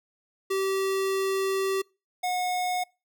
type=tone pair in turn; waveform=square; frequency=386.2 / 726.5 Hz; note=G4 / F#5; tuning=-26 / -32 cents; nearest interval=major seventh; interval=1094 cents; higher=second; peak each=-25 / -26 dBFS; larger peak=first; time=0.5-1.82 / 2.23-2.84 s; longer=first; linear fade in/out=10 ms; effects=noise-tail reverb RT60 0.3 s tail -26 dB re dry